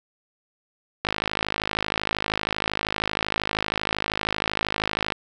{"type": "click train", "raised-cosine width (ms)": 0.3, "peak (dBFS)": -7, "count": 216, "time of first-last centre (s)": [1.05, 5.122], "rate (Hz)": 52.8, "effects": []}